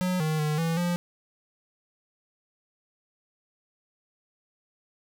square tone with pitch steps, 182.6 / 156 / 151.9 / 164.9 / 175.1 Hz, F#3 / D#3 / D#3 / E3 / F3, -23 / +5 / -41 / +1 / +5 cents, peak -25 dBFS, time 0.01-0.96 s, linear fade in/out 0 ms, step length 190 ms, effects none

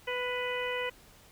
harmonic tone with a mistuned harmonic, 496.6 Hz, B4, 9 cents sharp, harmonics 1 / 2 / 3 / 4 / 5 / 6, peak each -34 / -39 / -42 / -37 / -40 / -41 dBFS, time 0.07-0.9 s, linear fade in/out 10 ms, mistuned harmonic 3, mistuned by -20 cents, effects pink hiss -57 dBFS RMS until 1.31 s

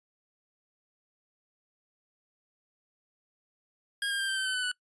25% pulse tone with pitch steps, 1628 / 1606.5 / 1585.3 / 1564.4 / 1543.7 / 1523.4 / 1503.3 / 1483.4 Hz, G#6 / G6 / G6 / G6 / G6 / G6 / F#6 / F#6, -35 / +42 / +19 / -4 / -27 / -50 / +27 / +4 cents, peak -25 dBFS, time 4.02-4.716 s, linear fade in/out 2 ms, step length 87 ms, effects noise-tail reverb RT60 0.1 s tail -23 dB re dry + resampled to 24000 Hz

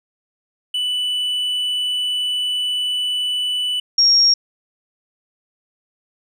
triangle / sine tone pair in turn, 2977 / 5573 Hz, F#7 / F8, +10 / -5 cents, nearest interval major seventh, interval 1085 cents, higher second, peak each -17 / -10 dBFS, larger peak second, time 0.74-3.8 / 3.98-4.34 s, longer first, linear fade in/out 5 ms, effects none

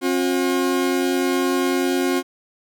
40% pulse tone pair together, 268.8 / 358.8 Hz, C4 / F4, +47 / +47 cents, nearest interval perfect fourth, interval 500 cents, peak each -20 dBFS, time 0.01-2.23 s, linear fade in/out 50 ms, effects none

